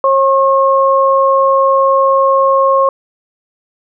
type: tone pair together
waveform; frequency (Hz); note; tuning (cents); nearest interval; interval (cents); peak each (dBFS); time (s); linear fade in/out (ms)
sine; 541 / 1081; C#5 / C#6; -42 / -44; octave; 1198; -10; 0.04-2.89; 2
effects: none